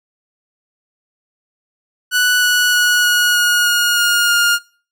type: tone with pitch steps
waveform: sawtooth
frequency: 1480 / 1470.6 / 1461.3 / 1452.1 / 1442.9 / 1433.7 / 1424.6 / 1415.6 Hz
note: F#6 / F#6 / F#6 / F#6 / F#6 / F6 / F6 / F6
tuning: 0 / -11 / -22 / -33 / -44 / +45 / +34 / +23 cents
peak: -8 dBFS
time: 2.11-4.59 s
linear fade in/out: 50 ms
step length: 310 ms
effects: noise-tail reverb RT60 0.4 s tail -22 dB re dry